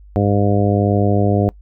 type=harmonic tone; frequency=101.5 Hz; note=G#2; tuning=39 cents flat; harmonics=1 / 2 / 3 / 4 / 5 / 6 / 7; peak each=-16 / -19 / -21 / -22 / -23 / -24 / -24 dBFS; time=0.16-1.49 s; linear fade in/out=0 ms; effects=noise-tail reverb RT60 0.1 s tail -23 dB re dry + added 50 Hz sine -39 dBFS peak until 1.61 s